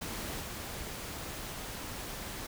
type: noise with level steps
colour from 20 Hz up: pink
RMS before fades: -39 / -41 dBFS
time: 0.01-2.47 s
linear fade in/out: 10 ms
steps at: 0.4 s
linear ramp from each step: 20 ms
effects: none